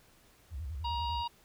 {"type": "tone with vibrato", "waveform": "sine", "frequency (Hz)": 73.6, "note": "D2", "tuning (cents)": 4, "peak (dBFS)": -36, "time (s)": [0.5, 1.24], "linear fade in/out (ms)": 50, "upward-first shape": "square", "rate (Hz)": 10, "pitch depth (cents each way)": 220}
{"type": "harmonic tone", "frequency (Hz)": 946, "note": "A#5", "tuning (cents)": 25, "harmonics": [1, 3, 4, 5], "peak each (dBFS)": [-33, -43, -45, -47], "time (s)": [0.84, 1.28], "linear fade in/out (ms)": 10}
{"effects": ["pink hiss -63 dBFS RMS until 1.44 s"]}